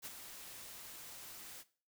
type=noise with ADSR envelope; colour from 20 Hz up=white; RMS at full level=-44 dBFS; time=0.02-1.64 s; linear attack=38 ms; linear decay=30 ms; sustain=-7 dB; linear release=39 ms; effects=noise-tail reverb RT60 0.4 s tail -17 dB re dry